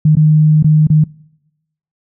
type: tone with dropouts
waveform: sine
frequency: 153.9 Hz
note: D#3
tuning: 19 cents flat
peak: -5 dBFS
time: 0.05-1.04 s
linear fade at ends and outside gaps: 5 ms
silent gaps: 0.154-0.168 / 0.627-0.643 / 0.871-0.9 s
effects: noise-tail reverb RT60 0.9 s tail -25 dB re dry